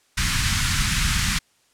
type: band-stop noise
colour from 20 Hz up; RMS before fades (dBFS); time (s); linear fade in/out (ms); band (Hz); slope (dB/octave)
pink; -21; 0.17-1.39; 10; 190 to 1300; 24
effects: white hiss -62 dBFS RMS until 1.73 s + low-pass 9000 Hz 12 dB/octave